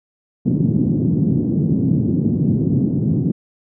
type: band-pass noise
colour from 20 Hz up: pink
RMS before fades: -17 dBFS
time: 0.45-3.32 s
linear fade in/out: 10 ms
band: 130 to 280 Hz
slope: 24 dB/octave
effects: none